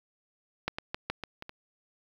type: clicks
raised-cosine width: 0.3 ms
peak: -13 / -18 / -16 / -14 / -20 / -24 / -25 dBFS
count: 7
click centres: 0.68 / 0.785 / 0.945 / 1.1 / 1.237 / 1.424 / 1.494 s
effects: 8-bit